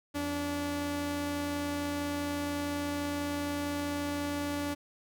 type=tone pair together; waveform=sawtooth; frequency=86 / 288.9 Hz; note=F2 / D4; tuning=-26 / -28 cents; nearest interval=octave + major sixth; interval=2098 cents; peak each=-37 / -28 dBFS; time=0.14-4.75 s; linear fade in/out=20 ms; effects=none